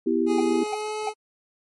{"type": "chord", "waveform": "sine", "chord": "E minor", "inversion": "second", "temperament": "equal", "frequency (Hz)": [246.9, 329.6, 392], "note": ["B3", "E4", "G4"], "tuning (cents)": [0, 0, 0], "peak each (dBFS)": [-25, -23, -24], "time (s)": [0.06, 0.64], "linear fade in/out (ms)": 10}
{"type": "tone with pitch glide", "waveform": "25% pulse", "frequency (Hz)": [415.3, 428], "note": ["G#4", "A4"], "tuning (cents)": [0, -48], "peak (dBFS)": -24, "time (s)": [0.26, 1.14], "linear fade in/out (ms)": 50, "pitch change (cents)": 52, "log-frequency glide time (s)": [0.36, 0.95]}
{"type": "tone bursts", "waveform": "triangle", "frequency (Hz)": 788, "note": "G5", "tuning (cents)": 9, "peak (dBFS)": -22, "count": 3, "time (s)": [0.38, 1.092], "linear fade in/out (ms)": 5, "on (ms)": 24, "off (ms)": 320}
{"effects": ["MP3 48 kbps"]}